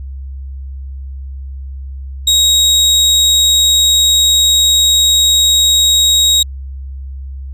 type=tone; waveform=30% pulse; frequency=3790 Hz; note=A#7; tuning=28 cents sharp; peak=-5 dBFS; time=2.27-6.43 s; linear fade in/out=5 ms; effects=added 67 Hz sine -23 dBFS peak until 7.53 s + resampled to 32000 Hz